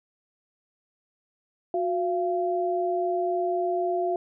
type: tone pair together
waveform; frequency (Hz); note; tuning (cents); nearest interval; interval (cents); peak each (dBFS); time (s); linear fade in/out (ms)
sine; 363.4 / 686; F#4 / F5; -31 / -31; major seventh; 1100; -26; 1.74-4.16; 2
effects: none